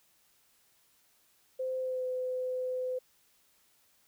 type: tone with pitch glide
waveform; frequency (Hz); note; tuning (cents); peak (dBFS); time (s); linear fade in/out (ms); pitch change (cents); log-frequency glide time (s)
sine; 517 to 508.4; C5 to C5; -21 to -50; -31; 1.59-2.99; 10; -29; 1.79-2.05
effects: white hiss -68 dBFS RMS until 4.07 s